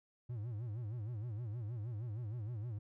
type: tone with vibrato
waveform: triangle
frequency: 112.4 Hz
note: A2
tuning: 37 cents sharp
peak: -37 dBFS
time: 0.29-2.79 s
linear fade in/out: 10 ms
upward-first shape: sine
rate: 6.4 Hz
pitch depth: 180 cents each way
effects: none